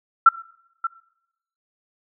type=tone with echo; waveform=sine; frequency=1346 Hz; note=E6; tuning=36 cents sharp; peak=-6 dBFS; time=0.26-0.29 s; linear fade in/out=5 ms; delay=580 ms; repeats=1; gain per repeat=-14 dB; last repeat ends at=0.87 s; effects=noise-tail reverb RT60 0.8 s tail -21 dB re dry